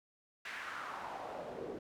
pink noise with band-pass filter sweep, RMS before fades -44 dBFS, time 0.45-1.79 s, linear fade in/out 5 ms, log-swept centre 2000 to 370 Hz, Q 2.8, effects none

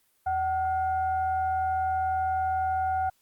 sine tone with frequency modulation, 756 Hz, F#5, 37 cents sharp, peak -24 dBFS, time 0.26-3.1 s, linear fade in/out 10 ms, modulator 674 Hz, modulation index 0.42, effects white hiss -68 dBFS RMS until 3.21 s + Opus 32 kbps

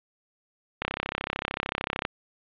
click train, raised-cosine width 0.3 ms, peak -10 dBFS, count 42, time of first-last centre 0.82-2.051 s, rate 33.3 Hz, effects resampled to 8000 Hz + 8-bit

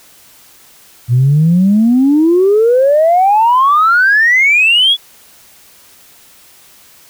sine exponential sweep, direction up, 117.1 to 3447 Hz, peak -5 dBFS, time 1.08-4.97 s, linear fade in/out 50 ms, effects tanh soft clip ceiling -2 dBFS + white hiss -43 dBFS RMS until 7.09 s

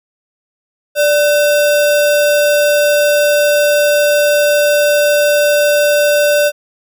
sine tone with sample-and-hold, 587.3 Hz, D5, in tune, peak -8 dBFS, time 0.95-6.52 s, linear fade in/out 50 ms, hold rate 2100 Hz, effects none

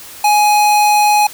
square tone, 836 Hz, G#5, 11 cents sharp, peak -9 dBFS, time 0.24-1.27 s, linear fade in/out 5 ms, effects white hiss -34 dBFS RMS until 1.33 s

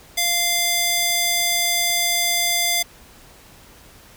square tone with high-pass filter, 694 Hz, F5, 11 cents flat, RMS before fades -20 dBFS, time 0.17-2.83 s, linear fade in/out 10 ms, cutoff 2300 Hz, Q 0.52, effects pink hiss -47 dBFS RMS until 4.16 s

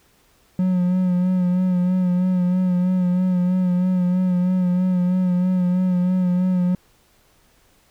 triangle tone with vibrato, 181.6 Hz, F#3, 32 cents flat, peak -14 dBFS, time 0.59-6.75 s, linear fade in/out 2 ms, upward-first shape sine, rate 3.1 Hz, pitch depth 34 cents each way, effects pink hiss -58 dBFS RMS until 7.9 s

